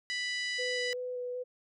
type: harmonic tone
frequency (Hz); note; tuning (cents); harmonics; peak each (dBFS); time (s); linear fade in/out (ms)
988; B5; 0; 2 / 3 / 4 / 5 / 6 / 7 / 8 / 9; -34 / -40 / -42 / -40 / -50 / -50 / -56 / -56; 0.1-0.93; 0
type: tone with vibrato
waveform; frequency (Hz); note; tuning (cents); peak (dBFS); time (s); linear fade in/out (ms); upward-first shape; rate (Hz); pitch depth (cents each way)
sine; 497; B4; +11; -34; 0.58-1.44; 20; square; 2.6; 10
effects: none